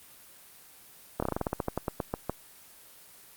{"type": "slowing click train", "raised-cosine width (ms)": 1, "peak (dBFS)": -14, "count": 16, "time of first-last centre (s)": [1.2, 2.296], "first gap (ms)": 25, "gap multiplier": 1.14, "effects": ["white hiss -53 dBFS RMS until 3.36 s", "Opus 24 kbps"]}